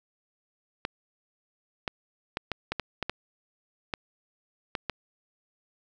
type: clicks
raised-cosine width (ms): 0.3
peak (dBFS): -13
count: 11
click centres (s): 0.851 / 1.878 / 2.371 / 2.517 / 2.72 / 2.797 / 3.027 / 3.096 / 3.938 / 4.752 / 4.897
effects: none

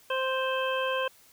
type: harmonic tone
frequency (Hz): 523.3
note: C5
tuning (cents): 0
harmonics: 1 / 2 / 3 / 5 / 6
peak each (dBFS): -29 / -32 / -34 / -36 / -37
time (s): 0.1-1.08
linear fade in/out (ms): 5
effects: white hiss -58 dBFS RMS until 1.32 s

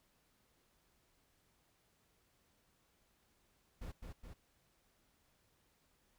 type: noise with echo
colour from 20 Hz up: brown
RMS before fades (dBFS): -45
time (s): 3.81-3.92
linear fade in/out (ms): 10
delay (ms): 210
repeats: 2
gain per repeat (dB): -3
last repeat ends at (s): 4.34
effects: pink hiss -75 dBFS RMS until 6.18 s

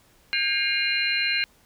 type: tone cluster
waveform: sine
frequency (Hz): 1606 / 2133 / 2438 / 2815 / 4118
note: G6 / C7 / D#7 / F7 / C8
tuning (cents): +41 / +33 / -36 / +13 / -28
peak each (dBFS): -28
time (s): 0.33-1.44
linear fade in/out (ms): 0
effects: pink hiss -59 dBFS RMS until 1.65 s

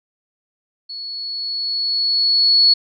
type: tone with level ramp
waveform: sine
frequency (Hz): 4388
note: C#8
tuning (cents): -18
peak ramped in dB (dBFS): -28 to -8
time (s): 0.89-2.74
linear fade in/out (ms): 10
effects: none

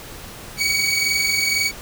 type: tone pair together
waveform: 20% pulse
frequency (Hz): 2239 / 2261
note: C#7 / C#7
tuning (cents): +17 / +34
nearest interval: unison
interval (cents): 17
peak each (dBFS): -19 / -14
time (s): 0.57-1.72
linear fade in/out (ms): 50
effects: pink hiss -37 dBFS RMS until 1.81 s

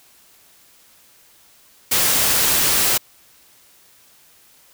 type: noise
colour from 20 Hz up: white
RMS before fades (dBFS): -17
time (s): 1.91-2.98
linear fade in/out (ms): 10
effects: white hiss -52 dBFS RMS until 4.73 s

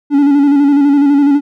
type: tone with vibrato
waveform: triangle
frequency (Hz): 284.1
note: C#4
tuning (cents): +43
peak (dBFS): -4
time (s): 0.1-1.41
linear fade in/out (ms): 50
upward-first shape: square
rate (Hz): 12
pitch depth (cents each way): 38
effects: none

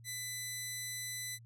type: tone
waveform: 10% pulse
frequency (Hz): 2000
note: B6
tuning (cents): +21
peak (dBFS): -30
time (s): 0.04-1.39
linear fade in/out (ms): 50
effects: added 116 Hz sine -53 dBFS peak until 1.45 s

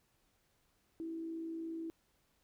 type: tone with frequency modulation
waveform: sine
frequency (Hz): 327.6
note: E4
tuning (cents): -11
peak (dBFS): -39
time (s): 1-1.9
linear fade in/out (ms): 0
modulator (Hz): 56.8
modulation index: 0.22
effects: pink hiss -75 dBFS RMS until 2.43 s

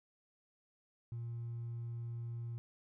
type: tone with hard clipping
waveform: triangle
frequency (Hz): 117.3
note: A#2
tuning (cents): +11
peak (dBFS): -39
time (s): 1.12-2.58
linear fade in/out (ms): 0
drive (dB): 2
effects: none

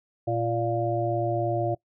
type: harmonic tone with a mistuned harmonic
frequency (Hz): 116.54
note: A#2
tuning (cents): 0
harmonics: 1 / 3 / 5 / 6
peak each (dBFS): -29 / -29 / -29 / -29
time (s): 0.27-1.75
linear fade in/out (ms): 10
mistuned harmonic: 3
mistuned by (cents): -20
effects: noise-tail reverb RT60 0.1 s tail -21 dB re dry

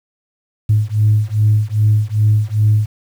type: beating tone pair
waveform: sine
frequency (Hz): 105.4 / 107.9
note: G#2 / A2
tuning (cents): +26 / -33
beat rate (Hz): 2.5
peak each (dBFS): -13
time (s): 0.69-2.86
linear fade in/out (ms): 10
effects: tanh soft clip ceiling -4 dBFS + 7-bit

